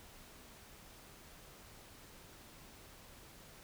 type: silence
effects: pink hiss -57 dBFS RMS until 3.63 s